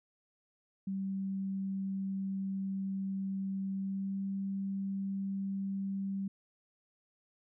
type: tone with pitch glide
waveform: sine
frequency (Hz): 193.5 to 195.3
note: G3 to G3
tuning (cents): -22 to -6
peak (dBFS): -33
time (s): 0.87-6.28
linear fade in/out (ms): 5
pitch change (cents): +16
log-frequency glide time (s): 3.74-4.2
effects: none